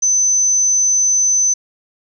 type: tone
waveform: sine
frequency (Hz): 6100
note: G8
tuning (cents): -48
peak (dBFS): -11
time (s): 0.02-1.54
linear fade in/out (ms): 10
effects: none